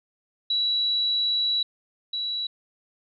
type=tone pair in turn; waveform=sine; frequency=3919 / 3919 Hz; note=B7 / B7; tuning=-14 / -14 cents; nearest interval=unison; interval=0 cents; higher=neither; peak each=-21 / -26 dBFS; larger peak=first; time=0.5-1.63 / 2.13-2.47 s; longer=first; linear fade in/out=5 ms; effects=none